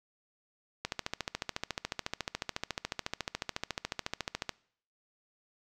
click train, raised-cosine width 0.2 ms, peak -15 dBFS, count 52, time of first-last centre 0.85-4.493 s, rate 14 Hz, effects noise-tail reverb RT60 0.6 s tail -23 dB re dry

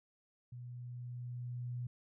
sine tone with level ramp, 122.5 Hz, B2, 14 cents flat, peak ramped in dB -45 to -37 dBFS, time 0.52-1.87 s, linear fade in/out 5 ms, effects none

